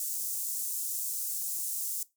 pink high-pass noise, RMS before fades -34 dBFS, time 0-2.03 s, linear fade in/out 2 ms, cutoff 7300 Hz, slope 24 dB/octave, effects noise-tail reverb RT60 0.2 s tail -19 dB re dry

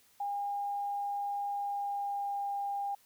sine tone with pitch glide, 809 to 803.4 Hz, G#5 to G5, -46 to +42 cents, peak -32 dBFS, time 0.2-2.95 s, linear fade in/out 5 ms, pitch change -12 cents, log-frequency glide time 1.51-2.52 s, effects white hiss -65 dBFS RMS until 3.05 s

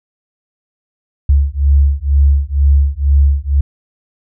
sine beating tone pair, 69.3 / 71.4 Hz, C#2 / D2, 0 / -48 cents, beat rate 2.1 Hz, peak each -11 dBFS, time 1.29-3.61 s, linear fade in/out 5 ms, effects none

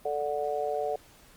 sine chord, D major, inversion second, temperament just, 440.5 / 587.3 / 734.2 Hz, A4 / D5 / F#5, +2 / 0 / -14 cents, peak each -32 dBFS, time 0.05-0.96 s, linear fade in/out 5 ms, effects pink hiss -56 dBFS RMS until 1.36 s + Opus 32 kbps

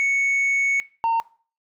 sine tone pair in turn, 2217 / 914.5 Hz, C#7 / A#5, 0 / -33 cents, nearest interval octave + minor third, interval 1533 cents, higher first, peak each -15 dBFS, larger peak neither, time 0-0.8 / 1.04-1.2 s, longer first, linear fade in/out 0 ms, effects noise-tail reverb RT60 0.4 s tail -22 dB re dry + tanh soft clip ceiling -17 dBFS

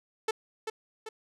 sawtooth tone with echo, 440 Hz, A4, in tune, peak -22 dBFS, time 0.28-0.31 s, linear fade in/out 5 ms, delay 390 ms, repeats 2, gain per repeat -6 dB, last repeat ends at 1.09 s, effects low-pass 9000 Hz 12 dB/octave

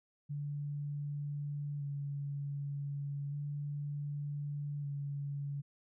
sine tone with vibrato, 143.5 Hz, D3, 40 cents flat, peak -36 dBFS, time 0.29-5.62 s, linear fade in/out 20 ms, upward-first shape square, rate 0.33 Hz, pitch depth 18 cents each way, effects none

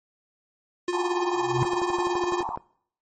square tone with tremolo, 354.1 Hz, F4, 24 cents sharp, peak -22 dBFS, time 0.88-2.43 s, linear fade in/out 2 ms, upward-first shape triangle, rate 18 Hz, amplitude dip 70%
pink band-pass noise, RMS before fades -31 dBFS, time 0.93-2.56 s, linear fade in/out 0 ms, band 750 to 1100 Hz, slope 96 dB/octave
triangle tone with exponential growth, 129.1 Hz, C3, 23 cents flat, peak -17 dBFS, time 1.33-1.63 s, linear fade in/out 0 ms, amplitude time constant 64 ms
click train, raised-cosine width 1 ms, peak -20 dBFS, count 12, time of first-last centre 1.65-2.574 s, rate 11.9 Hz
effects noise-tail reverb RT60 0.6 s tail -22 dB re dry + MP3 32 kbps

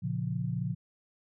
sine chord, Bb minor, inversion none, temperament just, 116.54 / 139.85 / 174.81 Hz, Bb2 / Db3 / F3, 0 / +16 / +2 cents, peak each -34 dBFS, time 0.02-0.75 s, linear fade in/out 20 ms, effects none

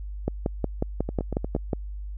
two click trains, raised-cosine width 2 ms, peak -16 / -11 dBFS, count 5 / 9, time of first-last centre 1.09-1.563 / 0.28-1.732 s, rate 8.45 / 5.51 Hz, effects added 50 Hz sine -32 dBFS peak until 2.17 s

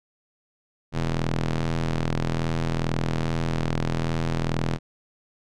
sawtooth ring-modulated tone, 82.41 Hz, E2, in tune, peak -16 dBFS, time 0.92-4.79 s, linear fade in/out 50 ms, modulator 61.5 Hz, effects low-pass 6000 Hz 12 dB/octave

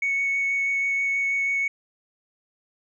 sine tone with vibrato, 2218 Hz, C#7, in tune, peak -20 dBFS, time 0.02-1.68 s, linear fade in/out 5 ms, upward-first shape sine, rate 6.2 Hz, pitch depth 8 cents each way, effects tanh soft clip ceiling -18 dBFS

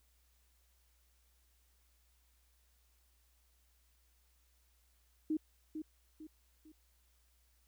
sine tone with echo, 311.1 Hz, D#4, in tune, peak -31 dBFS, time 5.3-5.37 s, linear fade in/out 5 ms, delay 450 ms, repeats 3, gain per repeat -8 dB, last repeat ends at 6.72 s, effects added 60 Hz sine -70 dBFS peak until 7.67 s + white hiss -75 dBFS RMS until 7.67 s

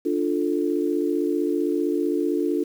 sine chord, D minor, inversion none, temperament equal, 293.7 / 349.2 / 440 Hz, D4 / F4 / A4, 0 / 0 / 0 cents, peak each -24 / -24 / -27 dBFS, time 0.05-2.64 s, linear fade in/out 10 ms, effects 8-bit

